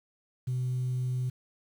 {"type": "tone", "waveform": "sine", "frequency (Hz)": 126.5, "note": "B2", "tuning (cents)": 42, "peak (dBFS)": -26, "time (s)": [0.47, 1.3], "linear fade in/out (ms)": 10, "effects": ["tanh soft clip ceiling -25 dBFS", "9-bit"]}